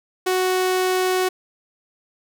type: tone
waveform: sawtooth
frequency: 370.2 Hz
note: F#4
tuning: 1 cent sharp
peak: -14 dBFS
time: 0.26-1.29 s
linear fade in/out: 10 ms
effects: none